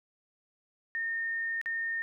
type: tone with dropouts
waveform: sine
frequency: 1828 Hz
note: A#6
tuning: 34 cents flat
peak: -30 dBFS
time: 0.95-2.02 s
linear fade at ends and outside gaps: 0 ms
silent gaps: 1.614-1.659 s
effects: none